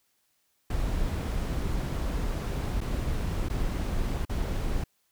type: noise with dropouts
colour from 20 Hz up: brown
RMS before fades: -29 dBFS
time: 0.7-4.84 s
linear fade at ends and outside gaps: 5 ms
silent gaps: 2.806-2.812 / 3.487-3.498 / 4.252-4.294 s
effects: white hiss -72 dBFS RMS until 5.11 s